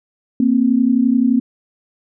sine tone pair together, 233.1 / 264.7 Hz, A#3 / C4, 0 / +20 cents, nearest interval major second, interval 220 cents, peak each -14 dBFS, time 0.4-1.4 s, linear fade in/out 2 ms, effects none

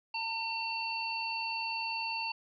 harmonic tone, 905 Hz, A5, 48 cents sharp, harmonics 1 / 3 / 5, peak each -37 / -36 / -39 dBFS, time 0.14-2.32 s, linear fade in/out 5 ms, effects none

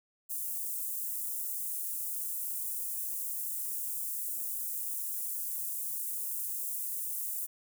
white high-pass noise, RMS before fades -36 dBFS, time 0.29-7.47 s, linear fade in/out 20 ms, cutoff 8700 Hz, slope 24 dB/octave, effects none

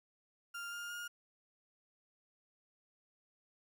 35% pulse tone with pitch steps, 1396.9 / 1409.9 / 1423 Hz, F6 / F6 / F6, 0 / +16 / +32 cents, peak -40 dBFS, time 0.54-1.08 s, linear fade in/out 10 ms, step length 180 ms, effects 12-bit

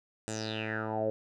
10% pulse tone with low-pass filter sweep, 109.5 Hz, A2, 8 cents flat, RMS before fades -34 dBFS, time 0.28-1.1 s, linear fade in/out 0 ms, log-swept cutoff 8100 to 500 Hz, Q 6.8, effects none

